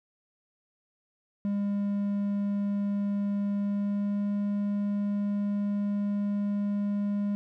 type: tone with pitch glide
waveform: triangle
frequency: 202.1 to 203.7 Hz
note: G#3 to G#3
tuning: -47 to -33 cents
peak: -24 dBFS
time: 1.45-7.35 s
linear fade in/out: 0 ms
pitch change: +14 cents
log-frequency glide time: 3.56-4.31 s
effects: none